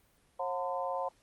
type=harmonic tone with a mistuned harmonic; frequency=179.9 Hz; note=F#3; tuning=48 cents flat; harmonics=3 / 4 / 5 / 6; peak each=-36 / -37 / -38 / -39 dBFS; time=0.39-1.09 s; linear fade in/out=10 ms; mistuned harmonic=6; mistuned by=-99 cents; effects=pink hiss -68 dBFS RMS until 1.22 s + Opus 32 kbps